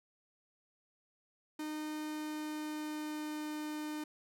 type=tone with pitch glide; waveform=45% pulse; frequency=306.3 to 303.5 Hz; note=D#4 to D#4; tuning=-27 to -43 cents; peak=-38 dBFS; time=1.59-4.04 s; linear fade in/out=5 ms; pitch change=-16 cents; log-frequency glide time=1.82-3.46 s; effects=none